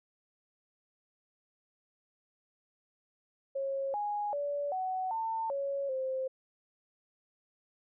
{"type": "tone with pitch steps", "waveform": "sine", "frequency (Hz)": [545, 828, 575, 748, 898, 556, 524], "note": ["C#5", "G#5", "D5", "F#5", "A5", "C#5", "C5"], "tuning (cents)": [-29, -5, -37, 19, 35, 5, 2], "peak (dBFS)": -31, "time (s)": [3.55, 6.28], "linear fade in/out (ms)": 10, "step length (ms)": 390, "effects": []}